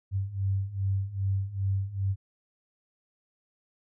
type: beating tone pair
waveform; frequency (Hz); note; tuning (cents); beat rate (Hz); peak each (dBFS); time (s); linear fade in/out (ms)
sine; 95.9 / 98.4; G2 / G2; -37 / +7; 2.5; -31 / -28; 0.11-2.16; 50
effects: none